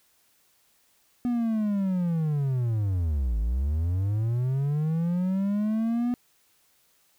triangle linear two-way sweep, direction down then up, 246.9 to 51.91 to 246.9 Hz, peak -21 dBFS, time 1.25-6.14 s, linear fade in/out 0 ms, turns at 3.39 s, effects white hiss -65 dBFS RMS until 7.18 s

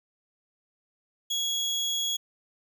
30% pulse tone, 3334 Hz, G#7, 6 cents sharp, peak -24 dBFS, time 1.3-2.17 s, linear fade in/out 10 ms, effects none

